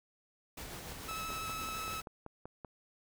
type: noise with tremolo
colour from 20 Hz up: pink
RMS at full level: -44 dBFS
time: 0.57-2.02 s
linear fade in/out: 5 ms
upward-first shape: triangle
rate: 6.8 Hz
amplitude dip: 35%
type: click train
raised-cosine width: 1 ms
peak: -31 dBFS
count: 10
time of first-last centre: 0.92-2.647 s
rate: 5.21 Hz
type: tone with vibrato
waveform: sawtooth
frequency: 1300 Hz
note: E6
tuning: 24 cents flat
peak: -35 dBFS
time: 1.08-2.01 s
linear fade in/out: 10 ms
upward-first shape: sine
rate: 12 Hz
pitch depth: 13 cents each way
effects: none